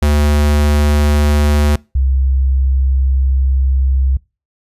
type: tone pair in turn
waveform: square / sine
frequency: 73.8 / 66.14 Hz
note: D2 / C2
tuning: +9 / +19 cents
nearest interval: major second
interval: 190 cents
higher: first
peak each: -10 dBFS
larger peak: neither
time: 0.02-1.76 / 1.95-4.17 s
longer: second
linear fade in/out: 5 ms
effects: noise-tail reverb RT60 0.3 s tail -24 dB re dry + resampled to 32000 Hz